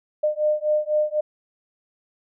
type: beating tone pair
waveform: sine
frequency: 604 / 608 Hz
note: D5 / D#5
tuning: +48 / -40 cents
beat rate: 4 Hz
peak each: -22 / -22 dBFS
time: 0.23-1.21 s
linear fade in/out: 10 ms
effects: none